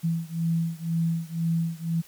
sine beating tone pair, 164.81 / 166.81 Hz, E3 / E3, 0 / +21 cents, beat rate 2 Hz, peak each -26 / -27 dBFS, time 0.03-2.02 s, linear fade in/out 20 ms, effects white hiss -52 dBFS RMS until 2.07 s + MP3 96 kbps

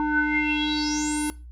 square tone with low-pass filter sweep, 300.5 Hz, D4, 40 cents sharp, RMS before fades -24 dBFS, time 0-1.3 s, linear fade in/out 0 ms, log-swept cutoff 1100 to 11000 Hz, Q 9.4, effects noise-tail reverb RT60 0.3 s tail -20 dB re dry + added 60 Hz sine -39 dBFS peak until 1.51 s

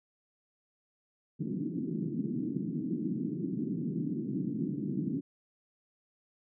white band-pass noise, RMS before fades -34 dBFS, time 1.39-5.21 s, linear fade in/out 20 ms, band 140 to 320 Hz, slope 48 dB/octave, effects none

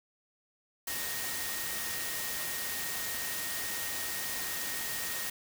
sine tone in noise, 1864 Hz, A#6, 1 cent flat, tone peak -42 dBFS, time 0.87-5.3 s, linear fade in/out 5 ms, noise white, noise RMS -36 dBFS, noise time 0.87-5.3 s, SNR -9 dB, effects none

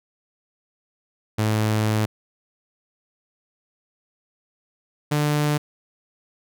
sawtooth tone pair in turn, 108.1 / 148.49 Hz, A2 / D3, -30 / +19 cents, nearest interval perfect fourth, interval 549 cents, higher second, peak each -15 dBFS, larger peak neither, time 1.38-2.06 / 5.11-5.58 s, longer first, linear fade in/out 10 ms, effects none

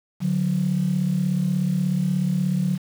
sine tone pair together, 146.83 / 183.44 Hz, D3 / F#3, 0 / -15 cents, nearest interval major third, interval 385 cents, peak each -23 / -20 dBFS, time 0.2-2.79 s, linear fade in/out 50 ms, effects tanh soft clip ceiling -13 dBFS + 7-bit

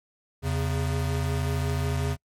square tone pair together, 82.6 / 135.84 Hz, E2 / C#3, +4 / -35 cents, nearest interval major sixth, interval 861 cents, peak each -28 dBFS, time 0.42-2.17 s, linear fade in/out 50 ms, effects noise-tail reverb RT60 0.1 s tail -26 dB re dry + MP3 64 kbps

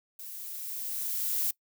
violet noise with level ramp, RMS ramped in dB -43 to -28 dBFS, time 0.19-1.51 s, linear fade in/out 5 ms, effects noise-tail reverb RT60 0.1 s tail -22 dB re dry

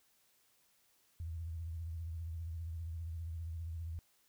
sine tone with vibrato, 82.41 Hz, E2, in tune, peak -39 dBFS, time 1.2-3.99 s, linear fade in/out 0 ms, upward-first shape triangle, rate 15 Hz, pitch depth 100 cents each way, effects white hiss -72 dBFS RMS until 4.28 s

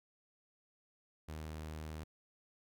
sawtooth tone, 77.78 Hz, D#2, in tune, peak -39 dBFS, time 1.28-2.04 s, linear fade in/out 10 ms, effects none

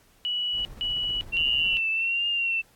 sine tone bursts, 2939 Hz, F#7, 12 cents flat, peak -25 dBFS, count 3, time 0.25-1.77 s, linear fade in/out 0 ms, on 400 ms, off 160 ms
brown noise with tremolo, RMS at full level -39 dBFS, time 0.52-1.8 s, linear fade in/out 50 ms, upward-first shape triangle, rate 16 Hz, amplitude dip 60%
sine tone with vibrato, 2729 Hz, F7, 41 cents flat, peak -23 dBFS, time 1.32-2.62 s, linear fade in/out 20 ms, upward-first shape triangle, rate 1.3 Hz, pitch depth 63 cents each way
effects pink hiss -60 dBFS RMS until 2.75 s + AAC 64 kbps

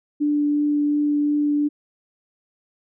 sine tone with vibrato, 293.7 Hz, D4, in tune, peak -17 dBFS, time 0.2-1.69 s, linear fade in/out 20 ms, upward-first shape triangle, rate 2.8 Hz, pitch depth 8 cents each way, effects none

